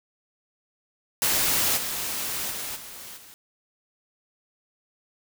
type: noise with level steps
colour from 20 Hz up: white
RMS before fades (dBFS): -23 / -30 / -33 / -41 / -48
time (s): 1.22-3.34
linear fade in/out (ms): 0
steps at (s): 1.76 / 2.5 / 2.75 / 3.16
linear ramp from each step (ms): 20
effects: none